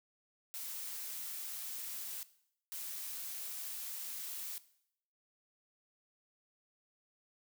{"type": "noise bursts at uneven times", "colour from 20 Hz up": "blue", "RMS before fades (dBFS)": -43, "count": 2, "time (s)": [[0.54, 2.23], [2.72, 4.58]], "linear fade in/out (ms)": 0, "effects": ["noise-tail reverb RT60 0.7 s tail -17 dB re dry"]}